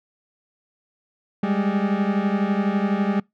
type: beating tone pair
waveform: 40% pulse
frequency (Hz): 196 / 208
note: G3 / G#3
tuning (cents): 0 / +3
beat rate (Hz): 12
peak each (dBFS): -21 / -22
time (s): 1.43-3.2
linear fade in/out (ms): 5
effects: noise-tail reverb RT60 0.2 s tail -26 dB re dry + low-pass 2000 Hz 12 dB/octave